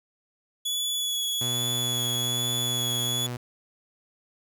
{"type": "tone with vibrato", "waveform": "sawtooth", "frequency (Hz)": 3400, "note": "G#7", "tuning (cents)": 40, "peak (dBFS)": -23, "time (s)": [0.65, 3.27], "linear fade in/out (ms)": 10, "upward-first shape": "sine", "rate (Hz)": 1.2, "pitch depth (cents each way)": 16}
{"type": "tone", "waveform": "sawtooth", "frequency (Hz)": 122.3, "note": "B2", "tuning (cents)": -16, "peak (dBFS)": -27, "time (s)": [1.41, 3.37], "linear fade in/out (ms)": 5}
{"effects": []}